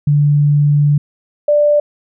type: tone pair in turn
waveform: sine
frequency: 146.1 / 589.7 Hz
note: D3 / D5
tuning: -9 / +7 cents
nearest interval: 2 octaves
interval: 2416 cents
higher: second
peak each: -8 dBFS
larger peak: neither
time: 0.07-0.98 / 1.48-1.8 s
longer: first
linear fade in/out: 5 ms
effects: none